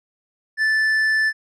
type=tone with tanh clipping; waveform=sine; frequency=1755 Hz; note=A6; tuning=5 cents flat; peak=-17 dBFS; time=0.57-1.33 s; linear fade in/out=50 ms; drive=6 dB; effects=none